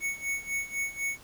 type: tone with tremolo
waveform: square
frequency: 2217 Hz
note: C#7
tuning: in tune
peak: -28 dBFS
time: 0-1.19 s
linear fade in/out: 50 ms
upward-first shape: sine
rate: 4 Hz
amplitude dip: 85%
effects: pink hiss -53 dBFS RMS until 1.23 s